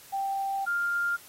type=tone pair in turn; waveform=sine; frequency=784 / 1399.8 Hz; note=G5 / F6; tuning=0 / +4 cents; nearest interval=minor seventh; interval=1004 cents; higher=second; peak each=-27 / -25 dBFS; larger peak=second; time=0.12-0.66 / 0.66-1.17 s; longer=first; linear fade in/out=20 ms; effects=white hiss -51 dBFS RMS until 1.28 s + AAC 48 kbps